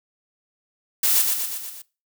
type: noise with echo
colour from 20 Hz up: blue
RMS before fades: -19 dBFS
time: 1.03-1.22 s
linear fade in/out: 5 ms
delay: 120 ms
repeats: 5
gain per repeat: -4 dB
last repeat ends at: 1.82 s
effects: noise-tail reverb RT60 0.3 s tail -21 dB re dry